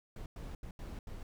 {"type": "noise bursts at uneven times", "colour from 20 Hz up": "brown", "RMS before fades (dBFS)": -44, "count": 5, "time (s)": [[0.16, 0.26], [0.36, 0.55], [0.63, 0.71], [0.79, 0.99], [1.07, 1.23]], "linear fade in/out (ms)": 2, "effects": []}